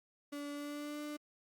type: tone with pitch glide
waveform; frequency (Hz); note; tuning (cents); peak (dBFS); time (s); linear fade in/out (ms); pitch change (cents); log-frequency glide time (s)
35% pulse; 288.4 to 297; D4 to D4; -31 to +20; -39; 0.32-1.17; 10; +51; 0.51-1.02
effects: Opus 48 kbps